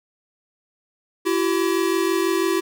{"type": "tone pair together", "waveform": "square", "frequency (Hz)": [335.8, 381.9], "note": ["E4", "G4"], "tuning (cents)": [32, -45], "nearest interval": "major second", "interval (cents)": 223, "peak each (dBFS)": -22, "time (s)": [1.25, 2.61], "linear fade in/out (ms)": 20, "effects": []}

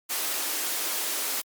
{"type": "high-pass noise", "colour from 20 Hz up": "white", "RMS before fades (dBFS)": -29, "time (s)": [0.09, 1.42], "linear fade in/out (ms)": 20, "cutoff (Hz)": 260, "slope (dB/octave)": 48, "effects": ["Opus 48 kbps"]}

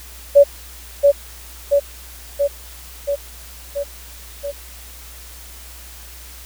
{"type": "tone with echo", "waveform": "sine", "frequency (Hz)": 568, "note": "C#5", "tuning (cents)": 42, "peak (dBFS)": -4, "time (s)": [0.35, 0.44], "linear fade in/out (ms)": 20, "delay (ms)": 680, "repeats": 6, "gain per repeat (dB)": -3, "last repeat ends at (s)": 4.52, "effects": ["added 60 Hz sine -39 dBFS peak until 6.45 s", "white hiss -40 dBFS RMS until 6.45 s"]}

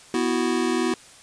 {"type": "chord", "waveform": "square", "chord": "B suspended fourth", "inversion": "none", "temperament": "just", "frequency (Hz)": [246.9, 329.3, 370.4], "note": ["B3", "E4", "F#4"], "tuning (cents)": [0, -2, 2], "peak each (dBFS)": -26, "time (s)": [0.14, 0.94], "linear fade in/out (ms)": 2, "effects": ["white hiss -48 dBFS RMS until 1.22 s", "resampled to 22050 Hz"]}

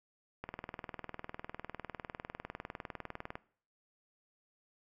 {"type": "click train", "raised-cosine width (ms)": 0.5, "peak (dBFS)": -25, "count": 59, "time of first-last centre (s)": [0.44, 3.355], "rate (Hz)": 19.9, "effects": ["noise-tail reverb RT60 0.5 s tail -19 dB re dry"]}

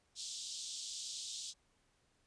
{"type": "band-pass noise", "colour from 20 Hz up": "pink", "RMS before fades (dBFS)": -45, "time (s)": [0.15, 1.54], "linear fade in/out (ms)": 50, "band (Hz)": [3400, 8400], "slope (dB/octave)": 48, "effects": ["pink hiss -75 dBFS RMS until 2.26 s", "resampled to 22050 Hz"]}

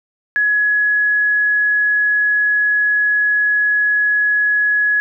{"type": "tone", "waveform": "sine", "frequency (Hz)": 1684, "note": "G#6", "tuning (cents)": 24, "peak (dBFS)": -12, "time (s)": [0.36, 5], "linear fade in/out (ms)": 0, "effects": []}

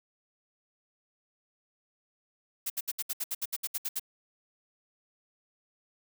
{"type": "noise bursts", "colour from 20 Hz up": "blue", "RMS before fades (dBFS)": -32, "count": 13, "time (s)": [2.66, 3.997], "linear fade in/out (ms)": 10, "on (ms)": 41, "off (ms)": 67, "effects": []}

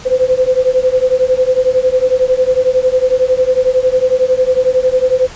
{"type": "beating tone pair", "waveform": "sine", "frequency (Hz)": [506, 517], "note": ["B4", "C5"], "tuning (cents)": [42, -21], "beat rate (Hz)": 11, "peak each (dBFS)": -12, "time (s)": [0.05, 5.28], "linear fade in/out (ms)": 20, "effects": ["pink hiss -33 dBFS RMS until 5.35 s", "resampled to 16000 Hz"]}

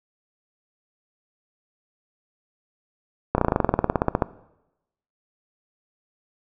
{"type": "slowing click train", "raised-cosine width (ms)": 1, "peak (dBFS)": -4, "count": 19, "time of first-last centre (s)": [3.35, 4.222], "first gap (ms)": 31, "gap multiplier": 1.05, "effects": ["noise-tail reverb RT60 0.9 s tail -18 dB re dry"]}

